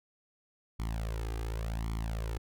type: tone with flanger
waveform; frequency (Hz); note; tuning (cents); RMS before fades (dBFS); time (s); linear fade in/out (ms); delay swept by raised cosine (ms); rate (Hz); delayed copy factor
sawtooth; 55.5; A1; +16; -35; 0.79-2.38; 10; 0.91 to 2.51; 0.89; +0.9
effects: none